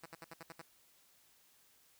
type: tone bursts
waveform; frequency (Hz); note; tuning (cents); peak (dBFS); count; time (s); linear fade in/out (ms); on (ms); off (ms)
5% pulse; 164.81; E3; 0; -36; 7; 0.03-0.616; 5; 28; 65
effects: white hiss -68 dBFS RMS until 1.99 s